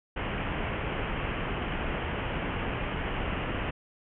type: low-pass noise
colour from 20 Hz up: pink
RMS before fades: -32 dBFS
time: 0.16-3.71 s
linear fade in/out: 10 ms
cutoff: 3100 Hz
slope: 96 dB/octave
effects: none